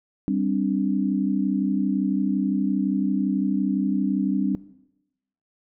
sine chord, G suspended fourth, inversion none, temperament equal, 196 / 261.6 / 293.7 Hz, G3 / C4 / D4, 0 / 0 / 0 cents, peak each -24 / -25 / -25 dBFS, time 0.28-4.55 s, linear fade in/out 0 ms, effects noise-tail reverb RT60 0.9 s tail -19 dB re dry

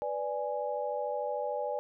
sine chord, G# diminished, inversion first, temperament equal, 493.9 / 587.3 / 830.6 Hz, B4 / D5 / G#5, 0 / 0 / 0 cents, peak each -36 / -34 / -36 dBFS, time 0.02-1.79 s, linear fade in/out 0 ms, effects none

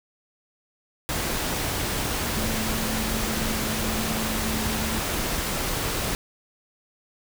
sine tone in noise, 220 Hz, A3, in tune, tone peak -30 dBFS, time 2.37-4.99 s, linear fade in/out 0 ms, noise pink, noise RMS -27 dBFS, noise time 1.09-6.15 s, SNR -6 dB, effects none

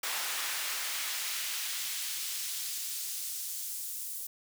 pink noise with high-pass filter sweep, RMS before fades -36 dBFS, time 0.03-4.27 s, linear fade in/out 5 ms, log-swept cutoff 1100 to 9700 Hz, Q 0.72, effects none

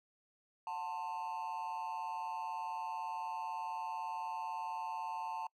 triangle tone with amplitude modulation, 891 Hz, A5, 22 cents sharp, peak -32 dBFS, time 0.67-5.47 s, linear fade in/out 2 ms, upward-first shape sine, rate 160 Hz, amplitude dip 90%, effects noise-tail reverb RT60 0.1 s tail -26 dB re dry

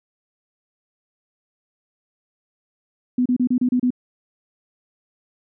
sine tone bursts, 249.2 Hz, B3, 16 cents sharp, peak -15 dBFS, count 7, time 3.18-3.905 s, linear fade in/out 5 ms, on 77 ms, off 31 ms, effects none

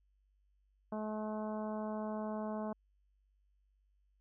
harmonic tone, 214.6 Hz, A3, 43 cents flat, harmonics 1 / 2 / 3 / 4 / 5 / 6 / 7, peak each -39 / -46 / -42 / -47 / -49 / -58 / -59 dBFS, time 0.92-2.73 s, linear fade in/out 5 ms, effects added 49 Hz sine -70 dBFS peak until 4.2 s

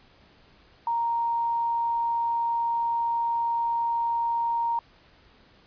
sine tone, 932.3 Hz, A#5, in tune, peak -23 dBFS, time 0.87-4.79 s, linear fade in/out 2 ms, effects pink hiss -57 dBFS RMS until 5.66 s + resampled to 11025 Hz

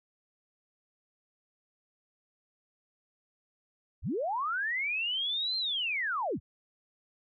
sine linear two-way sweep, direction up then down, 32.28 to 4186 to 32.28 Hz, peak -29 dBFS, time 4.02-6.4 s, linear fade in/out 50 ms, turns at 5.57 s, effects none

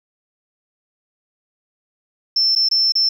sine tone with dropouts, 5340 Hz, E8, 22 cents sharp, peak -13 dBFS, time 2.36-3.09 s, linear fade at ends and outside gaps 5 ms, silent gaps 2.552-2.56 / 2.688-2.712 / 2.922-2.953 s, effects 8-bit

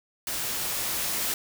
white noise with level ramp, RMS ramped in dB -31 to -28 dBFS, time 0.27-1.34 s, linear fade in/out 2 ms, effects none

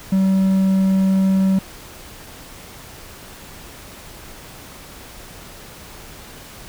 triangle tone, 191.3 Hz, G3, 42 cents flat, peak -11 dBFS, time 0.12-1.59 s, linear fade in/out 5 ms, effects pink hiss -39 dBFS RMS until 6.68 s

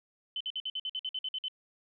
sine tone bursts, 3046 Hz, F#7, 50 cents sharp, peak -32 dBFS, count 12, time 0.36-1.483 s, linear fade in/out 2 ms, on 45 ms, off 53 ms, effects none

